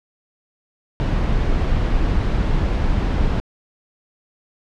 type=noise; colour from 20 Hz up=brown; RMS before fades=-18 dBFS; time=1-3.4 s; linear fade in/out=0 ms; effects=low-pass 4000 Hz 12 dB/octave